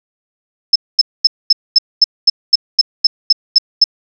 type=tone bursts; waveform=sine; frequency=5240 Hz; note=E8; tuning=11 cents flat; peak=-3 dBFS; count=13; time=0.73-3.841 s; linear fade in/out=5 ms; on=27 ms; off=230 ms; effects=none